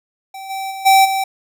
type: tone with level steps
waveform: square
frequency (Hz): 774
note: G5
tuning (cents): -22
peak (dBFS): -30 / -23 / -27 / -8 / -17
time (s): 0.34-1.24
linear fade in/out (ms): 5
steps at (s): 0.49 / 0.7 / 0.85 / 1.04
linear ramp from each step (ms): 20
effects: none